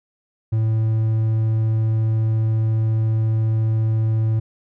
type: tone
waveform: triangle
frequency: 110.7 Hz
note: A2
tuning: 11 cents sharp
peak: -14 dBFS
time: 0.52-4.4 s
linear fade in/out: 10 ms
effects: none